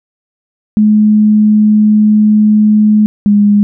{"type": "tone pair in turn", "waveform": "sine", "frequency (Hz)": [212.4, 205.5], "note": ["G#3", "G#3"], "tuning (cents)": [39, -18], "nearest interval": "minor second", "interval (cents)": 57, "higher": "first", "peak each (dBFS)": -4, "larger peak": "neither", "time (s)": [[0.77, 3.06], [3.26, 3.63]], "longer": "first", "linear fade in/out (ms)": 0, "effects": []}